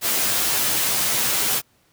white noise with comb filter, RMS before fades -21 dBFS, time 0.01-1.62 s, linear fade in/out 50 ms, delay 11 ms, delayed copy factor -1, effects pink hiss -61 dBFS RMS until 1.92 s + high-pass 60 Hz 12 dB/octave

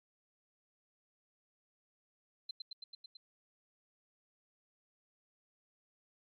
sine tone with echo, 4098 Hz, C8, 37 cents flat, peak -38 dBFS, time 2.49-2.51 s, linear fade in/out 5 ms, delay 110 ms, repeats 6, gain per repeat -2 dB, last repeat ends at 3.17 s, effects MP3 32 kbps

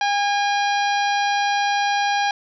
harmonic tone with a mistuned harmonic, 810 Hz, G#5, 43 cents flat, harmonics 1 / 2 / 3 / 4 / 5 / 6 / 7, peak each -19 / -25 / -29 / -31 / -33 / -35 / -36 dBFS, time 0.01-2.31 s, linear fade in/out 2 ms, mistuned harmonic 2, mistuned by +18 cents, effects none

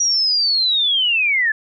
sine linear sweep, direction down, 5800 to 1700 Hz, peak -14 dBFS, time 0-1.52 s, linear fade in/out 5 ms, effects none

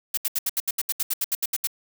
blue noise bursts, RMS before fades -24 dBFS, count 15, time 0.14-1.672 s, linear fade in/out 5 ms, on 34 ms, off 73 ms, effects none

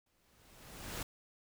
pink noise with exponential growth, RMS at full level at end -39 dBFS, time 0.06-1.03 s, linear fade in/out 5 ms, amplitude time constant 210 ms, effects none

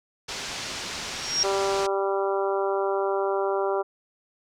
white low-pass noise, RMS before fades -34 dBFS, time 0.28-1.87 s, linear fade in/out 10 ms, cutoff 6300 Hz, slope 24 dB/octave
sine tone with exponential growth, 5588 Hz, F8, in tune, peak -17 dBFS, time 1.02-1.43 s, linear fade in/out 0 ms, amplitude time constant 87 ms
harmonic tone, 196 Hz, G3, in tune, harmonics 2 / 3 / 4 / 5 / 6 / 7, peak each -25 / -29 / -31 / -33 / -35 / -36 dBFS, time 1.43-3.83 s, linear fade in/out 20 ms
effects none

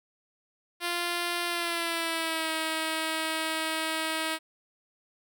5% pulse tone with pitch glide, 347.6 to 318.8 Hz, F4 to D#4, -8 to +42 cents, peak -17 dBFS, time 0.8-4.39 s, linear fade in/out 50 ms, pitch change -150 cents, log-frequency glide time 1.46-2.51 s, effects none

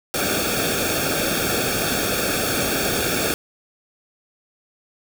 pink noise with comb filter, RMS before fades -22 dBFS, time 0.14-3.34 s, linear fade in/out 0 ms, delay 1 ms, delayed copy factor -0.95, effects none

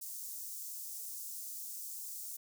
white high-pass noise, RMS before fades -44 dBFS, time 0.01-2.37 s, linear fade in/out 10 ms, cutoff 6000 Hz, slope 24 dB/octave, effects none

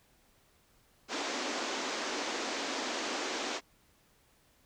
pink band-pass noise, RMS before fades -36 dBFS, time 1.08-3.61 s, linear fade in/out 50 ms, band 250 to 7000 Hz, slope 48 dB/octave, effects pink hiss -67 dBFS RMS until 4.65 s

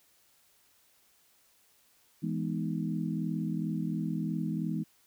sine chord, E major seventh, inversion none, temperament equal, 164.81 / 207.7 / 246.9 / 311.1 Hz, E3 / G#3 / B3 / D#4, 0 / 0 / 0 / 0 cents, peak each -33 / -35 / -37 / -38 dBFS, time 2.22-4.84 s, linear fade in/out 20 ms, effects white hiss -66 dBFS RMS until 5.06 s

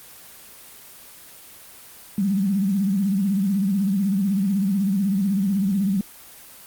sine tone with vibrato, 196 Hz, G3, in tune, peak -18 dBFS, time 2.18-6.01 s, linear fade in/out 2 ms, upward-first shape sine, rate 16 Hz, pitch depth 110 cents each way, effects white hiss -44 dBFS RMS until 6.66 s + Opus 24 kbps

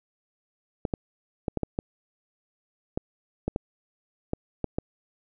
clicks, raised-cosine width 2 ms, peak -13 dBFS, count 12, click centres 0.852 / 0.938 / 1.482 / 1.573 / 1.633 / 1.789 / 2.975 / 3.48 / 3.561 / 4.334 / 4.643 / 4.785 s, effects none

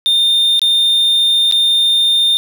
triangle tone with dropouts, 3627 Hz, A#7, 48 cents flat, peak -8 dBFS, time 0.06-2.37 s, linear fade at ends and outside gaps 0 ms, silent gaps 0.594-0.617 / 1.513-1.523 s, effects none

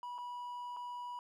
triangle tone with dropouts, 976 Hz, B5, 21 cents flat, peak -39 dBFS, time 0.03-1.19 s, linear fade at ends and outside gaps 1 ms, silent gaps 0.181-0.185 / 0.765-0.769 s, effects none

